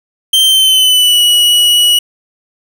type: tone with pitch glide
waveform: 45% pulse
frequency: 3136 to 2926 Hz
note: G7 to F#7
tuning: 0 to -20 cents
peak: -6 dBFS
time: 0.33-1.99 s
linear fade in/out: 5 ms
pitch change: -120 cents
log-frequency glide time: 0.44-1.24 s
effects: 7-bit